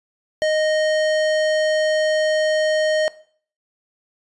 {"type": "tone with hard clipping", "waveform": "sine", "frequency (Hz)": 620, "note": "D#5", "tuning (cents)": -6, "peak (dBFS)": -18, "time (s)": [0.42, 3.08], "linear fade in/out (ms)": 0, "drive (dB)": 16, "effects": ["noise-tail reverb RT60 0.5 s tail -19 dB re dry", "resampled to 24000 Hz"]}